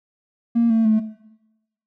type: tone with pitch steps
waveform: triangle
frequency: 233.1 / 224.9 / 217 Hz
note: A#3 / A3 / A3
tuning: 0 / +38 / -24 cents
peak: -10 dBFS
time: 0.55-1 s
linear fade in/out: 20 ms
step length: 150 ms
effects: noise-tail reverb RT60 0.9 s tail -18 dB re dry + tanh soft clip ceiling -11 dBFS